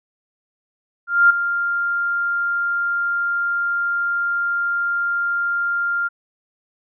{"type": "tone with ADSR envelope", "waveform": "sine", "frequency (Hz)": 1396.9, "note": "F6", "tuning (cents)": 0, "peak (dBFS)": -7, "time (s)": [1.07, 6.09], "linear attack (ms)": 230, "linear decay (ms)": 9, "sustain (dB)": -11, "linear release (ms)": 23, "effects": []}